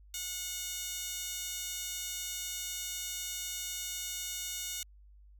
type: tone with high-pass filter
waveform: 15% pulse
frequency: 728 Hz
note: F#5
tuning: 28 cents flat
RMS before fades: -39 dBFS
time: 0.14-4.83 s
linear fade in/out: 2 ms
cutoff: 4700 Hz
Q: 1.7
effects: added 50 Hz sine -54 dBFS peak until 5.39 s